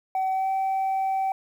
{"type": "tone with pitch glide", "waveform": "sine", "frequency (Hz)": [760, 769.7], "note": ["F#5", "G5"], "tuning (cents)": [46, -32], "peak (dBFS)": -20, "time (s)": [0.15, 1.32], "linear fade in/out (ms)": 2, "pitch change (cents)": 22, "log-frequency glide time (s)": [0.32, 0.5], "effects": ["tanh soft clip ceiling -21 dBFS", "9-bit"]}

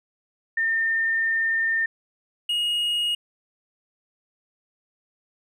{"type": "tone pair in turn", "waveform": ["sine", "triangle"], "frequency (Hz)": [1811, 2875], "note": ["A6", "F7"], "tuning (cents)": [49, 50], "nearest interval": "minor sixth", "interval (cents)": 801, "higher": "second", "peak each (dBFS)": -20, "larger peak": "neither", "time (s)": [[0.57, 1.86], [2.49, 3.15]], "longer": "first", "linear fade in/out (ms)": 5, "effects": []}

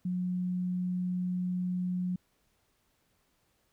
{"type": "tone", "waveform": "sine", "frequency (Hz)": 180.8, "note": "F#3", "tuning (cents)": -40, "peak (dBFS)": -29, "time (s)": [0.05, 2.16], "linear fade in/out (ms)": 5, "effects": ["pink hiss -73 dBFS RMS until 3.72 s"]}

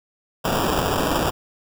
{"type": "noise with sample-and-hold", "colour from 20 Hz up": "white", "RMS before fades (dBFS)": -21, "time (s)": [0.44, 1.31], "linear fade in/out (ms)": 20, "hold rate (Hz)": 2100, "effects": []}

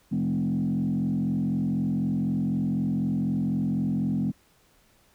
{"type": "tone with frequency modulation", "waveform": "sine", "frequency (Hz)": 206.3, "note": "G#3", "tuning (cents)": -11, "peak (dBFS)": -22, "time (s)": [0.11, 4.32], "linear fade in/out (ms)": 20, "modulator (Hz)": 44, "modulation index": 1.4, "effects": ["tanh soft clip ceiling -19 dBFS", "pink hiss -62 dBFS RMS until 5.14 s"]}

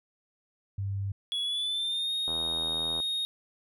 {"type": "tone", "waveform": "sine", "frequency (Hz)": 98.7, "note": "G2", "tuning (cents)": 12, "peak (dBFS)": -29, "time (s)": [0.78, 1.12], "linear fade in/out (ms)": 5}
{"type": "tone with pitch glide", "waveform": "triangle", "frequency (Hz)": [3374, 3722], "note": ["G#7", "A#7"], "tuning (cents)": [27, -3], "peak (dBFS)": -27, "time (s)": [1.32, 3.25], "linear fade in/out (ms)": 0, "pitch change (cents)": 170, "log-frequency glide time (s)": [1.43, 2.13]}
{"type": "click train", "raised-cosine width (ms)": 1, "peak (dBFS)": -26, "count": 60, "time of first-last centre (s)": [2.28, 3.001], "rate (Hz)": 81.8}
{"effects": []}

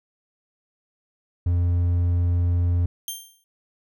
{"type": "tone", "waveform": "triangle", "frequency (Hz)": 87.31, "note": "F2", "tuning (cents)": 0, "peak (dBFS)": -16, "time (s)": [1.46, 2.86], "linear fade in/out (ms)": 5}
{"type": "tone with exponential decay", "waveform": "10% pulse", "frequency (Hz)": 3171, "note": "G7", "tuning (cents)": 19, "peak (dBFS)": -18, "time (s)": [3.08, 3.44], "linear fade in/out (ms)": 1, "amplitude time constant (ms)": 77}
{"effects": []}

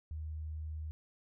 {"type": "tone", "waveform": "sine", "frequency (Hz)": 77.7, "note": "D#2", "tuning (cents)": -2, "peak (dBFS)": -38, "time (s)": [0.11, 0.91], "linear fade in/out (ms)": 0, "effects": []}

